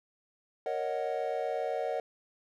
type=chord; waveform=triangle; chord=D# minor seventh; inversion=second; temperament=equal; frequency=466.2 / 554.4 / 622.3 / 740 Hz; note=A#4 / C#5 / D#5 / F#5; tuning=0 / 0 / 0 / 0 cents; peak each=-34 dBFS; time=0.66-2 s; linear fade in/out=2 ms; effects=none